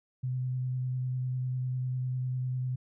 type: tone with vibrato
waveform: sine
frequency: 127.5 Hz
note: C3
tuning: 44 cents flat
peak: -29 dBFS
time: 0.23-2.76 s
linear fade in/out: 10 ms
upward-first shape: square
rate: 10 Hz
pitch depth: 10 cents each way
effects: none